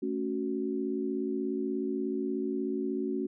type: chord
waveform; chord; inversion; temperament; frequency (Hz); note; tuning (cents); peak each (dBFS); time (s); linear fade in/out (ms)
sine; F# minor; first; equal with one note detuned; 220.6 / 277.2 / 370; A3 / C#4 / F#4; +5 / 0 / 0; -35 / -33 / -33; 0.02-3.27; 10
effects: none